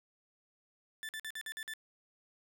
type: tone bursts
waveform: 30% pulse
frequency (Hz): 1760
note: A6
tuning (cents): 0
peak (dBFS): -37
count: 7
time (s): 1.03-1.737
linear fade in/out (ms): 0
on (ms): 59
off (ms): 49
effects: none